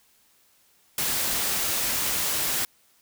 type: noise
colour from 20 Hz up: white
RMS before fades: -26 dBFS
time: 0.98-2.65 s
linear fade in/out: 2 ms
effects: white hiss -62 dBFS RMS until 3.01 s